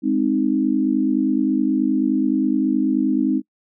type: chord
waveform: sine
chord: Ab major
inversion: none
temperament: equal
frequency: 207.7 / 261.6 / 311.1 Hz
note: Ab3 / C4 / Eb4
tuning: 0 / 0 / 0 cents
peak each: -23 / -19 / -20 dBFS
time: 0.02-3.42 s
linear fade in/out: 50 ms
effects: noise-tail reverb RT60 0.1 s tail -25 dB re dry